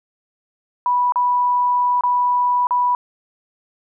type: tone with dropouts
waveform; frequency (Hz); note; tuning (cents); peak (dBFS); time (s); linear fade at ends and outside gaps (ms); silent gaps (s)
sine; 983; B5; -8; -14; 0.86-2.95; 1; 1.122-1.158 / 2.009-2.036 / 2.67-2.708
effects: none